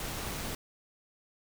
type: noise with amplitude modulation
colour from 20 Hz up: pink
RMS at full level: -36 dBFS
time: 0-0.55 s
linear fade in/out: 2 ms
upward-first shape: sine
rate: 177 Hz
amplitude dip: 25%
effects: none